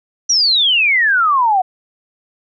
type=exponential sweep; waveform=sine; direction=down; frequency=5920 to 721 Hz; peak=-10 dBFS; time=0.29-1.62 s; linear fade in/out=10 ms; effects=none